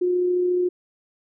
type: tone with amplitude modulation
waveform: sine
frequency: 359 Hz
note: F4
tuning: 48 cents sharp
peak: -17 dBFS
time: 0.01-0.69 s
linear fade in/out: 10 ms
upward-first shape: sine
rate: 34.1 Hz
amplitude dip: 25%
effects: none